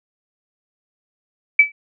sine tone with exponential decay, 2302 Hz, D7, 35 cents flat, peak -3 dBFS, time 1.59-1.72 s, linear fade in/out 5 ms, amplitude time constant 27 ms, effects none

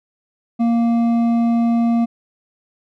sine tone with hard clipping, 233.1 Hz, A#3, in tune, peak -15 dBFS, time 0.59-2.06 s, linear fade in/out 20 ms, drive 7 dB, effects none

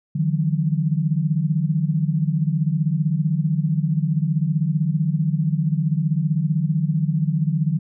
sine tone cluster, 149.7 / 165.1 / 185.7 Hz, D3 / E3 / F#3, +33 / +3 / +7 cents, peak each -20 / -22 / -26 dBFS, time 0.15-7.79 s, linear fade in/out 10 ms, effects none

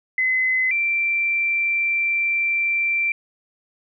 sine tone pair in turn, 2036 / 2351 Hz, C7 / D7, -48 / +1 cents, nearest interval major second, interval 249 cents, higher second, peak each -17 / -18 dBFS, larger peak first, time 0.18-0.71 / 0.71-3.12 s, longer second, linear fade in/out 2 ms, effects none

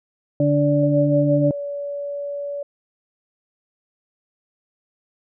harmonic tone, 145.4 Hz, D3, 17 cents flat, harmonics 1 / 2 / 4, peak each -19 / -19 / -19 dBFS, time 0.4-1.51 s, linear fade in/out 2 ms
sine tone with pitch glide, 576 to 571.4 Hz, D5 to D5, -34 to -48 cents, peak -25 dBFS, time 0.83-2.63 s, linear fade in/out 5 ms, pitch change -14 cents, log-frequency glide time 1.21-1.6 s
effects none

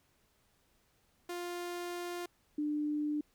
sawtooth / sine tone pair in turn, 350.9 / 298.1 Hz, F4 / D4, +8 / +26 cents, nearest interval minor third, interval 282 cents, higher first, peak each -34 / -31 dBFS, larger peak second, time 1.29-2.26 / 2.58-3.21 s, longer first, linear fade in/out 5 ms, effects pink hiss -72 dBFS RMS until 3.34 s

